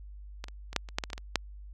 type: clicks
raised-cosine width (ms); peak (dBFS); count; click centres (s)
0.2; -20 / -27 / -24 / -8 / -28 / -10 / -15 / -26 / -16 / -24 / -7; 11; 0.441 / 0.484 / 0.73 / 0.763 / 0.888 / 0.985 / 1.038 / 1.102 / 1.132 / 1.179 / 1.357
effects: added 50 Hz sine -43 dBFS peak until 1.73 s